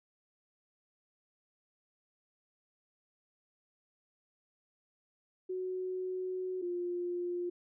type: tone pair in turn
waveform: sine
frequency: 370 / 352.6 Hz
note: F#4 / F4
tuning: 0 / +17 cents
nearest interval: minor second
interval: 83 cents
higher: first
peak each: -34 / -33 dBFS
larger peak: second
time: 5.49-6.62 / 6.62-7.5 s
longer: first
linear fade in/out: 10 ms
effects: none